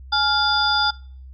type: tone cluster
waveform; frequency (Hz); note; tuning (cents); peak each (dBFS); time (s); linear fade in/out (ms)
sine; 841 / 1402 / 3519 / 4871; G#5 / F6 / A7 / D#8; +22 / +6 / 0 / -38; -22; 0.12-0.91; 10
effects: noise-tail reverb RT60 0.5 s tail -24 dB re dry + added 65 Hz sine -37 dBFS peak until 1.33 s